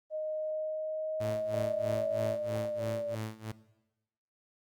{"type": "tone with pitch glide", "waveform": "sine", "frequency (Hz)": [620, 636], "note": ["D#5", "D#5"], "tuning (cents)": [-6, 38], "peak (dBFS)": -32, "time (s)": [0.1, 2.37], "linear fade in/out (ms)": 50, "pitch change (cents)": 44, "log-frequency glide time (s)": [0.34, 2.21]}
{"type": "tone with tremolo", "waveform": "sawtooth", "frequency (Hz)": 109.5, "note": "A2", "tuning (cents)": -8, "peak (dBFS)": -30, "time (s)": [1.2, 3.52], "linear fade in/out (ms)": 10, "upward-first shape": "sine", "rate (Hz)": 3.1, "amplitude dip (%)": 90}
{"type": "tone with vibrato", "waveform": "sine", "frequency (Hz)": 592, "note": "D5", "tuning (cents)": 14, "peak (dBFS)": -32, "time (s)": [1.54, 3.15], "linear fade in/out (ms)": 2, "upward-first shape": "square", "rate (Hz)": 1.2, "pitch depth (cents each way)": 27}
{"effects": ["noise-tail reverb RT60 1.0 s tail -18 dB re dry", "Opus 32 kbps"]}